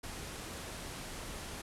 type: low-pass noise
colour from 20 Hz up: pink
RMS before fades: -44 dBFS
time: 0.03-1.62 s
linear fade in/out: 10 ms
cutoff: 12000 Hz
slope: 48 dB/octave
effects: none